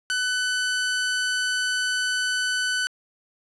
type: tone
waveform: sawtooth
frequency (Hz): 1500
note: F#6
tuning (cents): +23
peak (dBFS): -19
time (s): 0.1-2.87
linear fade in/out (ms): 0
effects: resampled to 24000 Hz + 8-bit